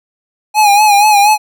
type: tone with vibrato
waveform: square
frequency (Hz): 830.6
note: G#5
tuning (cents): 0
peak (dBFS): -6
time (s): 0.54-1.38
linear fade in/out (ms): 50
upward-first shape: sine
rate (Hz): 4.2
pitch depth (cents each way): 61
effects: none